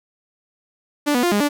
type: tone with pitch steps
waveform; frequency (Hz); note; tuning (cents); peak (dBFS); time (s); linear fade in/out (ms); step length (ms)
sawtooth; 292.9 / 245.4 / 350.3 / 205.4 / 291; D4 / B3 / F4 / G#3 / D4; -5 / -11 / +5 / -19 / -16; -12; 1.06-1.49; 20; 86
effects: none